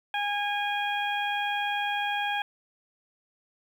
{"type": "harmonic tone", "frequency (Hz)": 819, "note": "G#5", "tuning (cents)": -24, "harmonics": [1, 2, 3, 4], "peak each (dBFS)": [-29, -32, -34, -35], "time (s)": [0.14, 2.42], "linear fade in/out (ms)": 2, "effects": ["9-bit"]}